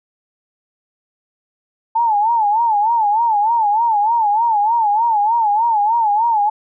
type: tone with vibrato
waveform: sine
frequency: 878 Hz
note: A5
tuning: 4 cents flat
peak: -12 dBFS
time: 1.95-6.5 s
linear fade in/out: 10 ms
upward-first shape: sine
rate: 3.3 Hz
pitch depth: 130 cents each way
effects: none